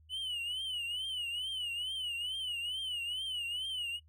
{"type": "tone with vibrato", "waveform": "triangle", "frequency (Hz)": 2960, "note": "F#7", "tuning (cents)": 0, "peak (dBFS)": -33, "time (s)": [0.09, 4], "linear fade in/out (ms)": 50, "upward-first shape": "triangle", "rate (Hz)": 2.3, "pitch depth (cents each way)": 140, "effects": ["noise-tail reverb RT60 0.1 s tail -19 dB re dry", "added 78 Hz sine -59 dBFS peak until 4.08 s"]}